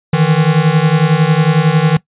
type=beating tone pair; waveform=square; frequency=151.8 / 162.8 Hz; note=D#3 / E3; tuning=-42 / -21 cents; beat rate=11 Hz; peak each=-12 dBFS; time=0.13-1.97 s; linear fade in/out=5 ms; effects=noise-tail reverb RT60 0.1 s tail -20 dB re dry + resampled to 8000 Hz